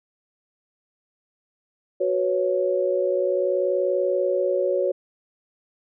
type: chord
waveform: sine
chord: F# suspended fourth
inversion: none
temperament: equal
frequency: 370 / 493.9 / 554.4 Hz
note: F#4 / B4 / C#5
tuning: 0 / 0 / 0 cents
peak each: -24 / -27 / -22 dBFS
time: 2-4.92 s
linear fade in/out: 10 ms
effects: none